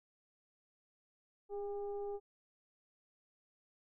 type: tone with frequency modulation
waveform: sine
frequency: 406.9 Hz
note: G#4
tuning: 35 cents flat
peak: -38 dBFS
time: 1.49-2.2 s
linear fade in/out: 50 ms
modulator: 399 Hz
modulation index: 0.62
effects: none